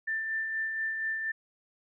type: tone with tremolo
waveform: sine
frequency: 1779 Hz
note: A6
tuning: 19 cents sharp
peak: -28 dBFS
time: 0.07-1.32 s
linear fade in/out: 10 ms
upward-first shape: sine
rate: 4.2 Hz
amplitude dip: 35%
effects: none